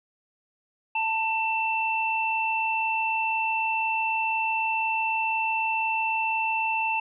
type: tone pair together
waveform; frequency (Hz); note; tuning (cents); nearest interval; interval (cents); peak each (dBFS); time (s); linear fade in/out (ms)
sine; 890 / 2676; A5 / E7; +20 / +25; octave + perfect fifth; 1905; -26; 0.95-7; 5
effects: none